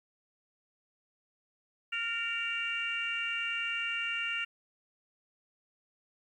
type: tone cluster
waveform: sine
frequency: 1400 / 1830 / 2309 / 2780 Hz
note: F6 / A#6 / D7 / F7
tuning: +4 / -32 / -30 / -9 cents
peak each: -38 / -40 / -38 / -33 dBFS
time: 1.92-4.45 s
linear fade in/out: 10 ms
effects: tanh soft clip ceiling -22 dBFS + 11-bit